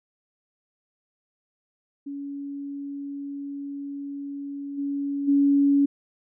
sine tone with level steps, 281.6 Hz, C#4, 27 cents sharp, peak -31 / -25 / -16 dBFS, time 2.06-5.86 s, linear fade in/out 10 ms, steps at 4.77 / 5.27 s, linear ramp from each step 20 ms, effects none

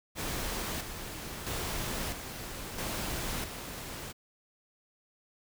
pink noise with tremolo, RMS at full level -35 dBFS, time 0.15-4.13 s, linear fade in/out 50 ms, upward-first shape square, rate 0.76 Hz, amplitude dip 50%, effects none

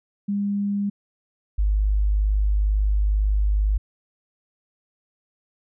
sine tone pair in turn, 202 / 51.07 Hz, G#3 / G#1, -48 / -28 cents, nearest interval 2 octaves, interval 2380 cents, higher first, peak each -21 / -17 dBFS, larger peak second, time 0.28-0.9 / 1.58-3.78 s, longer second, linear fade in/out 10 ms, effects none

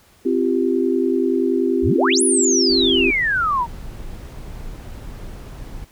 sine chord, C suspended fourth, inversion none, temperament equal with one note detuned, 261.6 / 341.6 / 392 Hz, C4 / F4 / G4, 0 / -38 / 0 cents, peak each -20 dBFS, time 0.25-3.11 s, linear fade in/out 10 ms
sine exponential two-way sweep, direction up then down, 49.05 to 10548 to 900 Hz, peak -16 dBFS, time 1.82-3.67 s, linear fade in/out 50 ms, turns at 2.22 s
brown noise, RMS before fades -33 dBFS, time 2.69-5.85 s, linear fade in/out 10 ms
effects pink hiss -53 dBFS RMS until 5.91 s

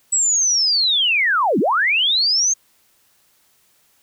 sine linear two-way sweep, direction down then up, 7902 to 170 to 6480 Hz, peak -14 dBFS, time 0.12-2.54 s, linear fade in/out 10 ms, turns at 1.59 s, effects white hiss -59 dBFS RMS until 4.02 s

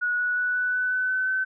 sine tone with pitch steps, 1460 / 1469.3 / 1478.7 / 1488.1 / 1497.6 / 1507.1 / 1516.7 / 1526.4 Hz, F#6 / F#6 / F#6 / F#6 / F#6 / F#6 / F#6 / G6, -24 / -13 / -1 / +9 / +20 / +31 / +42 / -47 cents, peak -22 dBFS, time 0.01-1.45 s, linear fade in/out 20 ms, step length 180 ms, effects none

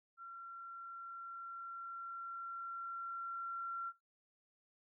sine tone with level ramp, 1366 Hz, F6, 39 cents flat, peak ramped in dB -47 to -38 dBFS, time 0.17-3.93 s, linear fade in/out 50 ms, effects noise-tail reverb RT60 0.2 s tail -20 dB re dry

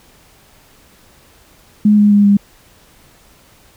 sine tone with pitch steps, 209.6 / 207 / 204.3 / 201.8 Hz, G#3 / G#3 / G#3 / G#3, +16 / -5 / -28 / -49 cents, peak -6 dBFS, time 1.85-2.37 s, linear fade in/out 5 ms, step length 130 ms, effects pink hiss -48 dBFS RMS until 3.76 s

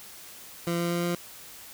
20% pulse tone with pitch steps, 170.8 / 171.79 / 172.78 / 173.79 Hz, F3 / F3 / F3 / F3, -38 / -28 / -18 / -8 cents, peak -21 dBFS, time 0.67-1.15 s, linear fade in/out 2 ms, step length 120 ms, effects white hiss -46 dBFS RMS until 1.73 s

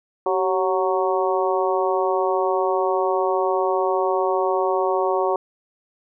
harmonic tone with a mistuned harmonic, 185 Hz, F#3, in tune, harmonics 2 / 3 / 4 / 5 / 6, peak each -22 / -24 / -25 / -26 / -27 dBFS, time 0.26-5.36 s, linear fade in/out 2 ms, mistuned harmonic 2, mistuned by +55 cents, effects none

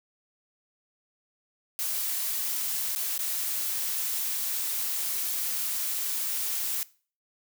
blue noise with dropouts, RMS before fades -30 dBFS, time 1.79-6.83 s, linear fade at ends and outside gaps 0 ms, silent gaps 2.95-2.96 / 3.178-3.191 s, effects noise-tail reverb RT60 0.4 s tail -20 dB re dry

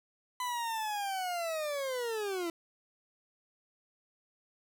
40% pulse linear sweep, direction down, 1007 to 329 Hz, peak -32 dBFS, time 0.4-2.5 s, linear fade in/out 2 ms, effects none

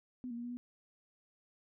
sine tone with pitch steps, 251 / 234.5 / 238.2 / 242.2 / 244.4 Hz, B3 / A#3 / A#3 / B3 / B3, +28 / +11 / +38 / -34 / -18 cents, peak -39 dBFS, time 0.24-0.57 s, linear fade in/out 0 ms, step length 66 ms, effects none

